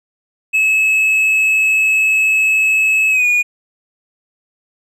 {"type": "tone with pitch glide", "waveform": "triangle", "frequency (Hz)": [2587, 2447], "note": ["E7", "D#7"], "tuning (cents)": [-33, -29], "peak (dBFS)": -9, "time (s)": [0.53, 3.43], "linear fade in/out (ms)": 20, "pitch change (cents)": -96, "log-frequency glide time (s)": [3.1, 3.26], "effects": []}